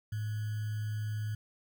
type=tone with sample-and-hold; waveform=sine; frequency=107 Hz; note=A2; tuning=48 cents flat; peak=-32 dBFS; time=0.12-1.35 s; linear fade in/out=5 ms; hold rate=1575 Hz; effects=none